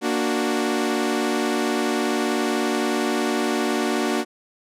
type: chord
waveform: sawtooth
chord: Bb augmented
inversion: none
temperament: equal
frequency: 233.1 / 293.7 / 370 Hz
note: Bb3 / D4 / F#4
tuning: 0 / 0 / 0 cents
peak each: -21 dBFS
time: 0.01-4.25 s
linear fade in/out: 50 ms
effects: low-pass 11000 Hz 12 dB/octave